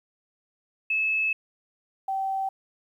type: tone pair in turn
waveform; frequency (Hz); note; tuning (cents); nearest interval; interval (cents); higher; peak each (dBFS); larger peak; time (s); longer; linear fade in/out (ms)
sine; 2600 / 773; E7 / G5; -24 / -24; octave + major sixth; 2100; first; -22 / -25; first; 0.9-1.33 / 2.08-2.49; first; 5
effects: 10-bit